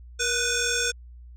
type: tone with frequency modulation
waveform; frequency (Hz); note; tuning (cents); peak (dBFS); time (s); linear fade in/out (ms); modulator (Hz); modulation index
sine; 2504; D#7; +10; -20; 0.19-0.92; 20; 993; 5.1
effects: tanh soft clip ceiling -21 dBFS + added 60 Hz sine -42 dBFS peak until 1.36 s